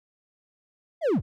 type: linear sweep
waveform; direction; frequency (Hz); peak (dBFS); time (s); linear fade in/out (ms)
triangle; down; 712 to 43.65; -18; 1.01-1.22; 50
effects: none